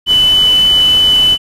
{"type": "tone in noise", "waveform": "sine", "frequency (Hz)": 2999, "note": "F#7", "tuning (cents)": 23, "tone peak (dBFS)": -6, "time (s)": [0.06, 1.38], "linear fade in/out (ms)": 50, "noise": "pink", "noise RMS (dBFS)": -24, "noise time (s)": [0.06, 1.38], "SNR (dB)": 15, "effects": ["resampled to 32000 Hz"]}